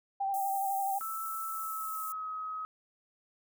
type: tone with vibrato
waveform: sine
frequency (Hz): 784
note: G5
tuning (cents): 0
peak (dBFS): -29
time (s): 0.2-0.99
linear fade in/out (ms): 10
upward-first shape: sine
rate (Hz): 12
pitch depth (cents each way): 28
type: high-pass noise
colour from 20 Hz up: white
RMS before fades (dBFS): -43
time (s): 0.34-2.12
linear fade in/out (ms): 0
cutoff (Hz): 8200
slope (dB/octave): 24
type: tone with pitch glide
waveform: sine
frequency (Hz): 1315 to 1270.2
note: E6 to D#6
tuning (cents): -5 to +35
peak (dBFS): -35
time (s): 1.01-2.65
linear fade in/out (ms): 0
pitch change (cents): -60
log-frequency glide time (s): 1.48-2.28
effects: none